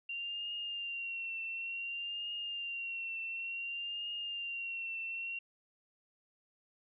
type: tone with vibrato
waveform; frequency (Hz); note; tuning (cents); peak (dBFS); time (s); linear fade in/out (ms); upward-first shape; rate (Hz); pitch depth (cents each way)
sine; 2764; F7; -19; -37; 0.09-5.39; 5; triangle; 0.56; 51
effects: none